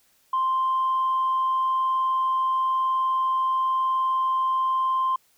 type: tone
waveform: sine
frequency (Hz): 1046.5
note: C6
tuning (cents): 0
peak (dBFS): -19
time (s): 0.33-5.16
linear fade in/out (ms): 5
effects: tanh soft clip ceiling -17 dBFS + white hiss -63 dBFS RMS until 5.37 s